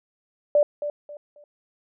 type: tone with echo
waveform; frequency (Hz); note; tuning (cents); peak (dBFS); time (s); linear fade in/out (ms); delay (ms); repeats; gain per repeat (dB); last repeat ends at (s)
sine; 587.3; D5; 0; -14; 0.55-0.63; 2; 270; 3; -11; 1.44
effects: none